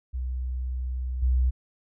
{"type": "tone with level steps", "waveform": "sine", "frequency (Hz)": 63.1, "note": "B1", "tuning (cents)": 38, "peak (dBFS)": [-27, -19], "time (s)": [0.13, 1.51], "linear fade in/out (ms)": 20, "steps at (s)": 1.22, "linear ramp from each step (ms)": 10, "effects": []}